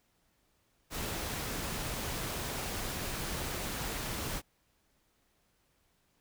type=noise; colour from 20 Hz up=pink; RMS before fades=-37 dBFS; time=0.9-4.42 s; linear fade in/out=50 ms; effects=pink hiss -73 dBFS RMS until 6.2 s